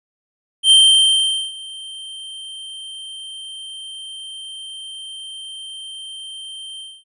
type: tone with ADSR envelope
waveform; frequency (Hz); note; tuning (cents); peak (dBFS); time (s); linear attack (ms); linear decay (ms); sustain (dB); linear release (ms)
square; 3136; G7; 0; -7; 0.63-7.04; 76; 810; -24; 240
effects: resampled to 24000 Hz